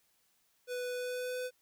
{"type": "tone with pitch glide", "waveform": "square", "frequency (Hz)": [495.3, 502.2], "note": ["B4", "B4"], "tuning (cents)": [5, 29], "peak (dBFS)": -36, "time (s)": [0.67, 1.51], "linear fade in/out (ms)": 50, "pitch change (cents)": 24, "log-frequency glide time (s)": [0.94, 1.38], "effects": ["white hiss -73 dBFS RMS until 1.61 s"]}